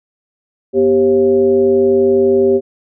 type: tone with frequency modulation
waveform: sine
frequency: 392 Hz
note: G4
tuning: in tune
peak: -8 dBFS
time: 0.73-2.61 s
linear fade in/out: 50 ms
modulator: 148 Hz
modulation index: 0.73
effects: none